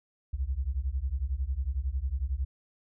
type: beating tone pair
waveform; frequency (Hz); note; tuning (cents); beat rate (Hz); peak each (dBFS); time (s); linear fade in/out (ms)
sine; 60.9 / 71.9; B1 / D2; -24 / -36; 11; -31; 0.33-2.45; 10
effects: none